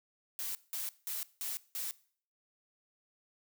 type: noise bursts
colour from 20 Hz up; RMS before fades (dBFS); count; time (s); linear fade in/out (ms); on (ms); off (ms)
blue; -38; 5; 0.39-1.91; 0; 160; 180
effects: noise-tail reverb RT60 0.5 s tail -20 dB re dry